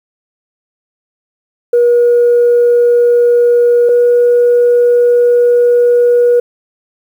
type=tone pair in turn; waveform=sine; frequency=479.7 / 482.8 Hz; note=A#4 / B4; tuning=+50 / -39 cents; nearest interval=unison; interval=11 cents; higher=second; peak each=-4 dBFS; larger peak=neither; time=1.73-3.89 / 3.89-6.4 s; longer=second; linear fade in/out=5 ms; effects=tanh soft clip ceiling -2 dBFS + 7-bit